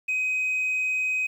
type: tone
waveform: sine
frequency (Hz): 2519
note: D#7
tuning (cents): +21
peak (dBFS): -21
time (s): 0.08-1.27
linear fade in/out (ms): 10
effects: tanh soft clip ceiling -21 dBFS + 9-bit